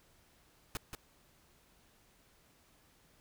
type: noise with echo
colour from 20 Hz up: pink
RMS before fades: -38 dBFS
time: 0.75-0.77 s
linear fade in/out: 0 ms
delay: 180 ms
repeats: 1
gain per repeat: -6 dB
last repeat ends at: 0.95 s
effects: pink hiss -67 dBFS RMS until 3.2 s